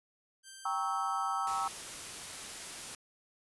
5% pulse tone, 1568 Hz, G6, in tune, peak -36 dBFS, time 0.43-1.5 s, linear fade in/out 50 ms
sine chord, G diminished seventh, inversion none, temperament equal with one note detuned, 784 / 932.3 / 1108.7 / 1304.1 Hz, G5 / Bb5 / Db6 / Fb6, 0 / 0 / 0 / -19 cents, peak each -36 / -39 / -38 / -34 dBFS, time 0.65-1.68 s, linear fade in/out 5 ms
white noise, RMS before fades -43 dBFS, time 1.47-2.95 s, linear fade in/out 2 ms
effects resampled to 24000 Hz

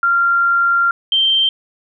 sine tone pair in turn, 1385 / 3139 Hz, F6 / G7, -15 / +2 cents, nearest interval octave + major second, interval 1417 cents, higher second, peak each -11 dBFS, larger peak neither, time 0.03-0.91 / 1.12-1.49 s, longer first, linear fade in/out 2 ms, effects none

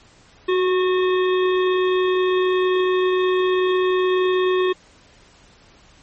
harmonic tone with a mistuned harmonic, 364.4 Hz, F#4, 26 cents flat, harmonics 1 / 3 / 5 / 7 / 9 / 10, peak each -16 / -26 / -30 / -33 / -35 / -36 dBFS, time 0.48-4.73 s, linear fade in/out 10 ms, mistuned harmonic 1, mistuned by +25 cents, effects pink hiss -51 dBFS RMS until 6.02 s + MP3 32 kbps

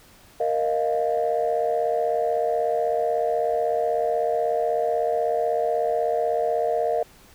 sine chord, Bb suspended fourth, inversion none, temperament equal, 466.2 / 622.3 / 698.5 Hz, Bb4 / Eb5 / F5, 0 / 0 / 0 cents, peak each -24 dBFS, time 0.4-7.03 s, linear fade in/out 5 ms, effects tanh soft clip ceiling -13 dBFS + pink hiss -52 dBFS RMS until 7.34 s

